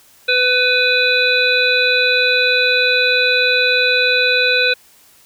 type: harmonic tone with a mistuned harmonic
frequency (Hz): 500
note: B4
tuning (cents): +21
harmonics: 1 / 3 / 5 / 7 / 8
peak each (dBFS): -19 / -17 / -16 / -26 / -18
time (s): 0.28-4.74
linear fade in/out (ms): 10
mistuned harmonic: 8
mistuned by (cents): -16
effects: white hiss -49 dBFS RMS until 5.25 s